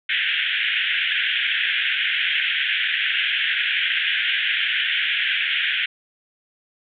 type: band-pass noise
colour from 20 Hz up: white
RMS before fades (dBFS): -22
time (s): 0.09-5.86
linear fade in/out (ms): 5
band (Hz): 1500 to 3400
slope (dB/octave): 96
effects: none